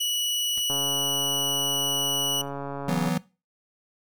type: tone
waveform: sawtooth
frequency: 2937 Hz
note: F#7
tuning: 13 cents flat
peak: -21 dBFS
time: 0-2.42 s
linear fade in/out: 10 ms
type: noise with exponential decay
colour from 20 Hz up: pink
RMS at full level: -36 dBFS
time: 0.57-0.65 s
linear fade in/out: 5 ms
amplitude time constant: 16 ms
type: click train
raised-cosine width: 1 ms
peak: -20 dBFS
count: 335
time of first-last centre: 0.7-3.086 s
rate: 140 Hz
type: chord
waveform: square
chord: E suspended second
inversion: none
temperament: just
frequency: 164.81 / 185.42 / 247.2 Hz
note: E3 / F#3 / B3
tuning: 0 / +4 / +2 cents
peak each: -28 / -28 / -30 dBFS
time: 2.88-3.18 s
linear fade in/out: 5 ms
effects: noise-tail reverb RT60 0.3 s tail -20 dB re dry